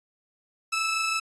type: tone pair together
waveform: sawtooth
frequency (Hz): 1318.5 / 2611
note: E6 / E7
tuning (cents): 0 / -17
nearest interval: octave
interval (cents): 1183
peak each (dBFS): -24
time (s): 0.72-1.2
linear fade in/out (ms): 10
effects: resampled to 22050 Hz